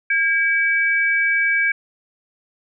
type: tone pair together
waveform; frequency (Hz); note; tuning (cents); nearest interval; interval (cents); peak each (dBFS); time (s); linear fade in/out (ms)
sine; 1620 / 2291; G#6 / D7; -43 / -44; tritone; 599; -18; 0.1-1.72; 5
effects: none